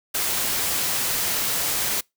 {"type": "noise", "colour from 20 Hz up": "white", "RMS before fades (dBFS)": -24, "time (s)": [0.14, 2.01], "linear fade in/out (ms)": 10, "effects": ["noise-tail reverb RT60 0.2 s tail -26 dB re dry"]}